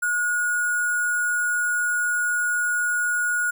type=tone with sample-and-hold; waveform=sine; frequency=1448 Hz; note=F#6; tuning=38 cents flat; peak=-20 dBFS; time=0.02-3.51 s; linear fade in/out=10 ms; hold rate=8820 Hz; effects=none